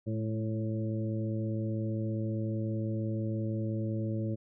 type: harmonic tone with a mistuned harmonic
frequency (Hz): 110.4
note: A2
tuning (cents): +6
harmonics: 1 / 2 / 3 / 4 / 5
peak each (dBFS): -32 / -36 / -38 / -47 / -42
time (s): 0.06-4.36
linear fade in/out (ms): 20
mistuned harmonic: 2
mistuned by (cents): -37
effects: none